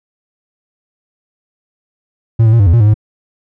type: tone with pitch steps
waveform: triangle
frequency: 113.9 / 110.3 / 116.5 / 99.7 / 83.3 / 117.8 / 104.6 / 107 Hz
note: A#2 / A2 / A#2 / G2 / E2 / A#2 / G#2 / A2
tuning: -40 / +5 / -1 / +30 / +19 / +19 / +13 / -48 cents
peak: -3 dBFS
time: 2.39-2.942 s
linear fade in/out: 10 ms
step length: 69 ms
effects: none